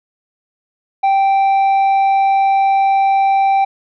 sine tone with tanh clipping, 782 Hz, G5, 4 cents flat, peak -11 dBFS, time 1.03-3.65 s, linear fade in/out 10 ms, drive 5 dB, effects none

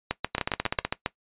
two click trains, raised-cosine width 0.3 ms, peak -9 / -9 dBFS, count 8 / 9, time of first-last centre 0.11-1.061 / 0.35-0.85 s, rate 7.36 / 16 Hz, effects noise-tail reverb RT60 0.1 s tail -18 dB re dry + resampled to 8000 Hz

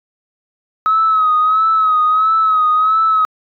sine tone with vibrato, 1277 Hz, D#6, 45 cents sharp, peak -9 dBFS, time 0.86-3.25 s, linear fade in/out 0 ms, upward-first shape sine, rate 1.5 Hz, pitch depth 50 cents each way, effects tanh soft clip ceiling -5 dBFS

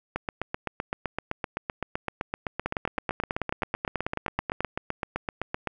two click trains, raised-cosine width 0.5 ms, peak -13 / -12 dBFS, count 44 / 19, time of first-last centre 0.16-5.673 / 2.66-4.606 s, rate 7.8 / 9.25 Hz, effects none

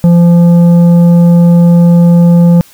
sine tone with tanh clipping, 172 Hz, F3, 26 cents flat, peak -3 dBFS, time 0.04-2.61 s, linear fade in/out 0 ms, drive 8 dB, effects white hiss -40 dBFS RMS until 2.73 s

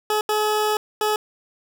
20% pulse tone bursts at uneven times, 425.4 Hz, G#4, 42 cents sharp, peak -14 dBFS, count 3, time 0.1-0.21 / 0.29-0.77 / 1.01-1.16 s, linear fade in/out 2 ms, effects none

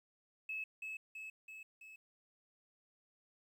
triangle tone with echo, 2592 Hz, E7, 30 cents flat, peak -35 dBFS, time 0.49-0.64 s, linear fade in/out 5 ms, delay 330 ms, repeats 4, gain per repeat -4 dB, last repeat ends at 1.96 s, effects tanh soft clip ceiling -37 dBFS + 12-bit

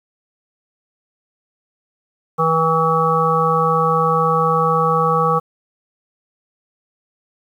harmonic tone, 162 Hz, E3, 30 cents flat, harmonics 1 / 3 / 5 / 7 / 8, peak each -21 / -19 / -22 / -17 / -21 dBFS, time 2.38-5.4 s, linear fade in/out 20 ms, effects 8-bit

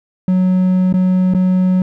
triangle tone with dropouts, 184.5 Hz, F#3, 5 cents flat, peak -8 dBFS, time 0.28-1.82 s, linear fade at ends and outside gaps 2 ms, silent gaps 0.927-0.939 / 1.338-1.347 s, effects none

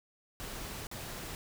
pink noise with dropouts, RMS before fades -42 dBFS, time 0.4-1.35 s, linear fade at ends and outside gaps 0 ms, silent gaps 0.869-0.914 s, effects none

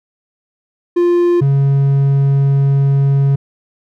triangle tone pair in turn, 349.2 / 138.58 Hz, F4 / C#3, 0 / 0 cents, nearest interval octave + major third, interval 1600 cents, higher first, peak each -7 dBFS, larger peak neither, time 0.96-1.41 / 1.41-3.36 s, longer second, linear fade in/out 10 ms, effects none

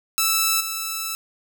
5% pulse tone with level steps, 1317 Hz, E6, 2 cents flat, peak -6 / -14 dBFS, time 0.18-1.15 s, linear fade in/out 0 ms, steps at 0.6 s, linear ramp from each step 10 ms, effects none

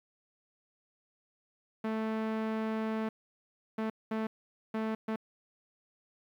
sawtooth tone bursts at uneven times, 220 Hz, A3, in tune, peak -27 dBFS, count 5, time 1.84-3.09 / 3.78-3.9 / 4.11-4.27 / 4.74-4.95 / 5.08-5.16 s, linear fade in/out 5 ms, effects low-pass 2000 Hz 12 dB/octave + 11-bit

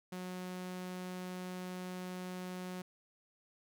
sawtooth tone, 182.5 Hz, F#3, 24 cents flat, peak -37 dBFS, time 0.12-2.82 s, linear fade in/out 5 ms, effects none

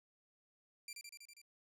15% pulse tone with echo, 2363 Hz, D7, 10 cents sharp, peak -39 dBFS, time 0.88-0.93 s, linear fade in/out 2 ms, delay 81 ms, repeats 6, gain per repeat -2 dB, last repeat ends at 1.416 s, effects none

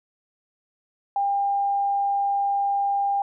sine tone, 800 Hz, G5, 35 cents sharp, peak -20 dBFS, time 1.16-3.22 s, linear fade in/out 2 ms, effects none

